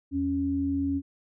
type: tone pair together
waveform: sine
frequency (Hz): 82.41 / 277.2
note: E2 / C#4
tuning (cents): 0 / 0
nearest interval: octave + major sixth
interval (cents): 2100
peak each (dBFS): -33 / -25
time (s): 0.11-1.02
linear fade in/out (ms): 50
effects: none